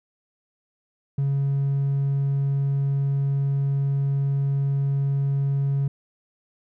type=tone; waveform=triangle; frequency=138.8 Hz; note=C#3; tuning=3 cents sharp; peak=-17 dBFS; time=1.18-5.88 s; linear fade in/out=5 ms; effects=tanh soft clip ceiling -15 dBFS